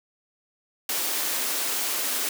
white high-pass noise, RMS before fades -27 dBFS, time 0.89-2.29 s, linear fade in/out 2 ms, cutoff 230 Hz, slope 48 dB/octave, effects none

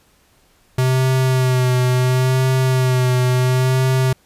square tone with vibrato, 128.3 Hz, C3, 34 cents flat, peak -14 dBFS, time 0.78-4.13 s, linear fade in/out 5 ms, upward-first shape sine, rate 0.72 Hz, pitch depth 31 cents each way, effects pink hiss -56 dBFS RMS until 4.25 s + resampled to 32000 Hz

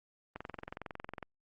click train, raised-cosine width 0.5 ms, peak -26 dBFS, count 20, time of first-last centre 0.36-1.228 s, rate 21.9 Hz, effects Opus 32 kbps

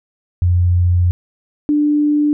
sine tone pair in turn, 88.6 / 296.1 Hz, F2 / D4, +25 / +14 cents, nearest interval octave + major sixth, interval 2089 cents, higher second, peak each -10 / -11 dBFS, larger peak first, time 0.42-1.11 / 1.69-2.33 s, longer first, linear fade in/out 0 ms, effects none

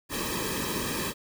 pink noise with comb filter, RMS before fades -31 dBFS, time 0.09-1.14 s, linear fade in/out 50 ms, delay 1.4 ms, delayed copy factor -0.85, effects none

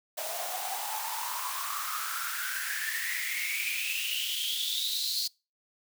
white noise with high-pass filter sweep, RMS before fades -33 dBFS, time 0.17-5.28 s, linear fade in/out 10 ms, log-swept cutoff 630 to 4400 Hz, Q 9.8, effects noise-tail reverb RT60 0.3 s tail -26 dB re dry

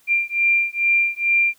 sine beating tone pair, 2379 / 2381.3 Hz, D7 / D7, +22 / +23 cents, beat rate 2.3 Hz, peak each -19 dBFS, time 0.07-1.54 s, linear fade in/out 50 ms, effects white hiss -57 dBFS RMS until 1.58 s

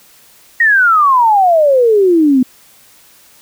sine exponential sweep, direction down, 1899 to 247.6 Hz, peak -6 dBFS, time 0.6-2.43 s, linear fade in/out 5 ms, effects white hiss -45 dBFS RMS until 3.41 s

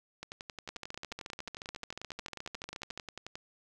two click trains, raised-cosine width 0.2 ms, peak -24 / -23 dBFS, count 36 / 33, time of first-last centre 0.23-3.355 / 0.69-2.976 s, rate 11.2 / 14 Hz, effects none

